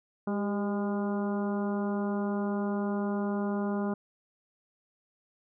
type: harmonic tone with a mistuned harmonic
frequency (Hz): 203.9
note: G#3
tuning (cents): -32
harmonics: 1 / 2 / 3 / 4 / 5 / 6 / 7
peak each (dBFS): -29 / -35 / -39 / -41 / -43 / -45 / -46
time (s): 0.27-3.94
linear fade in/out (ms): 5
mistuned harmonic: 2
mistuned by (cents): -41
effects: none